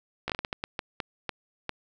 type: slowing click train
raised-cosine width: 0.3 ms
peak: -14 dBFS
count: 12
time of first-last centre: 0.28-1.693 s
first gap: 16 ms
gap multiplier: 1.38
effects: none